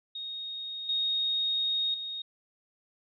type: tone with level steps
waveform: sine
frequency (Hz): 3729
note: A#7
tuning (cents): 0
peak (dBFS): -35 / -26 / -34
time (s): 0.15-2.22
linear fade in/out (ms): 5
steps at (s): 0.89 / 1.94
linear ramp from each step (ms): 2
effects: none